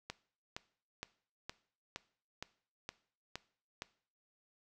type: click train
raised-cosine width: 0.2 ms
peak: -23 dBFS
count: 9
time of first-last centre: 0.1-3.821 s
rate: 2.15 Hz
effects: noise-tail reverb RT60 0.5 s tail -19 dB re dry